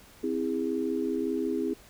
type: chord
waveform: sine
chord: C augmented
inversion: none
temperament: just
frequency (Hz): 261.6 / 327 / 408.8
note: C4 / E4 / G#4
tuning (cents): 0 / -14 / -27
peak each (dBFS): -31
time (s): 0.23-1.74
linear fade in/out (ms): 10
effects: pink hiss -54 dBFS RMS until 1.89 s